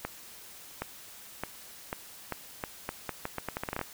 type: accelerating click train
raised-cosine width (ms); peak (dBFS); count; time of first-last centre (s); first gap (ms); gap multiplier
0.5; -17; 18; 0.05-3.813; 770; 0.8
effects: white hiss -49 dBFS RMS until 3.93 s